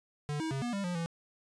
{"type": "tone with pitch steps", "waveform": "square", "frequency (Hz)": [147.4, 320, 135.6, 240.8, 198.8, 177.2, 167.3], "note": ["D3", "D#4", "C#3", "B3", "G3", "F3", "E3"], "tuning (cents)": [7, 49, -38, -44, 25, 25, 26], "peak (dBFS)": -33, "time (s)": [0.29, 1.06], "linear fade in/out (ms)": 0, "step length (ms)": 110, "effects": ["resampled to 22050 Hz"]}